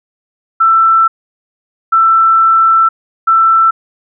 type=tone bursts at uneven times; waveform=sine; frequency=1333 Hz; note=E6; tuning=19 cents sharp; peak=-5 dBFS; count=3; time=0.6-1.08 / 1.92-2.89 / 3.27-3.71 s; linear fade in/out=10 ms; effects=none

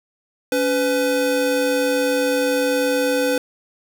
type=tone pair together; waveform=square; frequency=281.1 / 502 Hz; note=C#4 / B4; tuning=+24 / +28 cents; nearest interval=minor seventh; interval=1004 cents; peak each=-23 / -19 dBFS; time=0.52-3.38 s; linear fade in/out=2 ms; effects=none

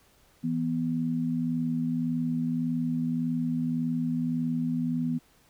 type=tone pair together; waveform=sine; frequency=164.05 / 245.8 Hz; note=E3 / B3; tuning=-8 / -8 cents; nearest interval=perfect fifth; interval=700 cents; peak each=-30 / -27 dBFS; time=0.43-5.19 s; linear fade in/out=20 ms; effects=pink hiss -62 dBFS RMS until 5.49 s

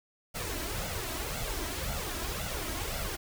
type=noise with flanger; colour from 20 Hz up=pink; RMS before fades=-35 dBFS; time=0.34-3.17 s; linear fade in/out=20 ms; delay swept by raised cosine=1.4 to 3.1 ms; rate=1.9 Hz; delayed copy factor=+0.65; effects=none

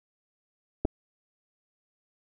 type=clicks; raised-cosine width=2 ms; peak=-13 dBFS; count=2; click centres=0.85 / 0.853 s; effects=none

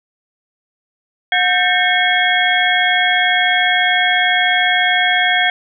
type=tone cluster; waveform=sine; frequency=725 / 1567 / 1801 / 2184 / 3299 Hz; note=F#5 / G6 / A6 / C#7 / G#7; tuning=-35 / -1 / +40 / -26 / -12 cents; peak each=-18 dBFS; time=1.32-5.5 s; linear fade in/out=2 ms; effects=none

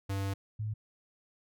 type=tone pair in turn; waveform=square / sine; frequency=98 / 107.5 Hz; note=G2 / A2; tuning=0 / -40 cents; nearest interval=major second; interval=160 cents; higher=second; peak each=-32 / -32 dBFS; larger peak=neither; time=0.09-0.34 / 0.59-0.74 s; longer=first; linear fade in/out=10 ms; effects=none

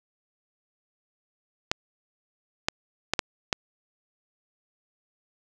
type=clicks; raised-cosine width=0.2 ms; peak=-5 dBFS; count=5; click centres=1.715 / 2.685 / 3.136 / 3.192 / 3.528 s; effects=none

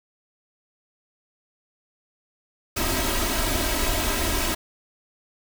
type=noise with comb filter; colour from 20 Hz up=pink; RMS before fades=-24 dBFS; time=2.76-4.55 s; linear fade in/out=10 ms; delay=3.1 ms; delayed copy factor=+0.8; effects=none

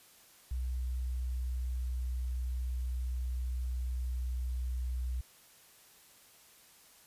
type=tone with pitch glide; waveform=sine; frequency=62.8 to 62.37 Hz; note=B1 to B1; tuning=+30 to +18 cents; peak=-32 dBFS; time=0.51-5.21 s; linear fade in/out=5 ms; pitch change=-12 cents; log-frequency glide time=0.63-1.93 s; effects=white hiss -60 dBFS RMS until 7.06 s + resampled to 32000 Hz

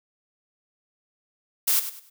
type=noise with echo; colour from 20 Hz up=blue; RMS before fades=-21 dBFS; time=1.67-1.8 s; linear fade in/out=10 ms; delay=100 ms; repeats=3; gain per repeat=-11 dB; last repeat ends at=2.1 s; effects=none

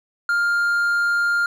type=tone; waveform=triangle; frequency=1403 Hz; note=F6; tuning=8 cents sharp; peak=-15 dBFS; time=0.29-1.46 s; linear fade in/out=2 ms; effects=none

